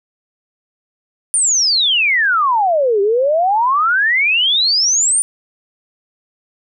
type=exponential two-way sweep; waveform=sine; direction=down then up; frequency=9450 to 388.5 to 9450 Hz; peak=-11 dBFS; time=1.34-5.22 s; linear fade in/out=0 ms; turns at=3.01 s; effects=none